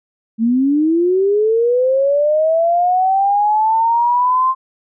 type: linear sweep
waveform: sine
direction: up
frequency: 218.7 to 1054 Hz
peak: -11 dBFS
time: 0.38-4.55 s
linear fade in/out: 50 ms
effects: none